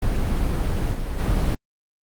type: noise with level steps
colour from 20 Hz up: brown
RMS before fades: -22 / -26 / -20 dBFS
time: 0.02-1.55 s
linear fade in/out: 5 ms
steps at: 0.92 / 1.18 s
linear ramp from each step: 20 ms
effects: Opus 32 kbps